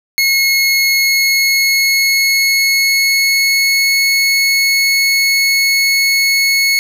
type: tone with pitch glide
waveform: 25% pulse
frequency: 2175 to 2193 Hz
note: C#7 to C#7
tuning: -33 to -19 cents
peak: -6 dBFS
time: 0.18-6.79 s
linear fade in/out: 0 ms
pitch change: +14 cents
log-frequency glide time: 0.99-3.96 s
effects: none